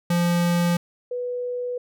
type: tone pair in turn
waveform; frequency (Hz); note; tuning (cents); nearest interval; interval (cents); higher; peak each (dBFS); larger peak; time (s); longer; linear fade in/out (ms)
square / sine; 173.3 / 492.3; F3 / B4; -13 / -6; octave + tritone; 1807; second; -19 / -25; first; 0.1-0.77 / 1.11-1.78; neither; 5
effects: none